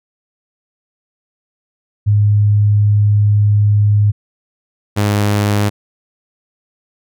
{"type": "tone pair in turn", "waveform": ["sine", "sawtooth"], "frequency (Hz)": [103.83, 103.11], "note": ["G#2", "G#2"], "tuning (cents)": [0, -12], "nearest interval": "unison", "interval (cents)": 12, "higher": "first", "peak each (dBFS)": -8, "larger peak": "neither", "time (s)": [[2.06, 4.12], [4.96, 5.7]], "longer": "first", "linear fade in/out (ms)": 20, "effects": []}